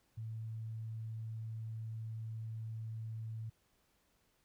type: tone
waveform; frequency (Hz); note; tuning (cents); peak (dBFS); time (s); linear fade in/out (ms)
sine; 111.5; A2; +23; -40; 0.17-3.5; 10
effects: pink hiss -75 dBFS RMS until 4.44 s